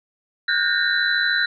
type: tone cluster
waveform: sine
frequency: 1442 / 1535 / 1595 / 1828 / 3983 Hz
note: F#6 / G6 / G6 / A#6 / B7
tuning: -45 / -37 / +30 / -34 / +14 cents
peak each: -24 dBFS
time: 0.48-1.46 s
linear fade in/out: 5 ms
effects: none